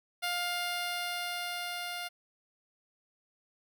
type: tone with level ramp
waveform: 10% pulse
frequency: 705 Hz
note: F5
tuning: 16 cents sharp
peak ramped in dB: -22 to -28 dBFS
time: 0.22-2.09 s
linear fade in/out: 20 ms
effects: none